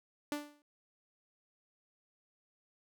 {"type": "tone with exponential decay", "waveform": "sawtooth", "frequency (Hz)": 293.7, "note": "D4", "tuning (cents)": 0, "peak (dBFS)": -28, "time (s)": [0.32, 0.62], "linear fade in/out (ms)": 1, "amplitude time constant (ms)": 64, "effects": []}